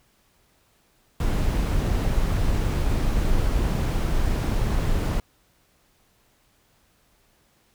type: noise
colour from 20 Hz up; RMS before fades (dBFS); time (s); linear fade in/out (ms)
brown; -22; 1.2-5.2; 2
effects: pink hiss -63 dBFS RMS until 7.74 s